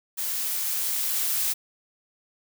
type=noise with level ramp; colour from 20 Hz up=blue; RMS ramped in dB=-29 to -25 dBFS; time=0.17-1.54 s; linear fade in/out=20 ms; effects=none